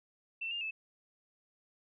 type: tone with pitch steps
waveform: sine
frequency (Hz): 2683 / 2808 / 2618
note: E7 / F7 / E7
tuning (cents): +30 / +9 / -13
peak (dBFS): -35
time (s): 0.41-0.71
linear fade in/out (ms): 10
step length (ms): 100
effects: none